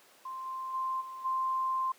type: tone with level steps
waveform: sine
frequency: 1046.5 Hz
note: C6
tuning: in tune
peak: -37 / -35 / -30 / -40 / -28 dBFS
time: 0.25-1.92 s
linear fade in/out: 5 ms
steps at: 0.45 / 0.73 / 1 / 1.24 s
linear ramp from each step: 20 ms
effects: pink hiss -59 dBFS RMS until 1.98 s + high-pass 400 Hz 12 dB/octave